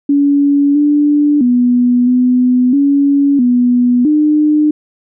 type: tone with pitch steps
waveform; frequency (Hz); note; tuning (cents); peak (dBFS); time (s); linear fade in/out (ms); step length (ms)
sine; 284.1 / 293.3 / 245.3 / 250.2 / 281.6 / 245.4 / 301.8; C#4 / D4 / B3 / B3 / C#4 / B3 / D4; +43 / -2 / -12 / +23 / +27 / -11 / +47; -7; 0.09-4.71; 5; 660
effects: none